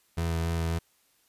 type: tone with vibrato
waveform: 30% pulse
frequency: 83.1 Hz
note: E2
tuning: 15 cents sharp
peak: -24 dBFS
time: 0.17-0.79 s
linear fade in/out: 10 ms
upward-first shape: sine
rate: 3.6 Hz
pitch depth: 16 cents each way
effects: white hiss -67 dBFS RMS until 1.28 s + resampled to 32000 Hz